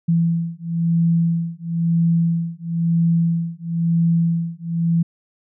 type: beating tone pair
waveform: sine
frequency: 167 / 168 Hz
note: E3 / E3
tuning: +23 / +33 cents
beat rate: 1 Hz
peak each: -19 dBFS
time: 0.08-5.03 s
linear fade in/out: 10 ms
effects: none